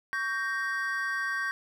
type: chord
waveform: triangle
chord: G diminished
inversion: second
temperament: equal with one note detuned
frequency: 1122.9 / 1568 / 1864.7 Hz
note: Db6 / G6 / Bb6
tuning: +22 / 0 / 0 cents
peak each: -34 / -29 / -32 dBFS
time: 0.13-1.51 s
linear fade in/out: 0 ms
effects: none